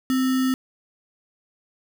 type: tone with sample-and-hold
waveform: sine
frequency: 259.5 Hz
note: C4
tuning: 14 cents flat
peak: -18 dBFS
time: 0.1-0.54 s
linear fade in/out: 0 ms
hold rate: 1575 Hz
effects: none